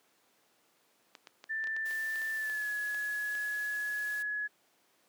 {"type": "clicks", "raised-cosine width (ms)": 0.2, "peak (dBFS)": -30, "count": 12, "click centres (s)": [1.152, 1.272, 1.441, 1.641, 1.672, 1.765, 1.91, 2.158, 2.218, 2.498, 2.946, 3.352]}
{"type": "tone with pitch glide", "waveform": "sine", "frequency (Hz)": [1773, 1691], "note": ["A6", "G#6"], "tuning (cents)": [13, 31], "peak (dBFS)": -32, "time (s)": [1.49, 4.48], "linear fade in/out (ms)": 20, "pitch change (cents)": -82, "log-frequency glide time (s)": [2.33, 2.69]}
{"type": "noise", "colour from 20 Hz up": "white", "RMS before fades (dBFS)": -50, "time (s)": [1.85, 4.23], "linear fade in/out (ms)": 10}
{"effects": ["pink hiss -69 dBFS RMS until 5.08 s", "high-pass 300 Hz 12 dB/octave"]}